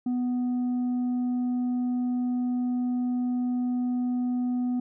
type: tone with tanh clipping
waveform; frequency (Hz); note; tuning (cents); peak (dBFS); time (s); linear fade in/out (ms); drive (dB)
sine; 247.6; B3; +5; -25; 0.06-4.8; 5; 3
effects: none